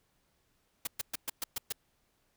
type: noise bursts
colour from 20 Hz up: white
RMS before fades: -34 dBFS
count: 7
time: 0.85-1.724 s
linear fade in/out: 5 ms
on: 22 ms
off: 120 ms
effects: pink hiss -74 dBFS RMS until 2.36 s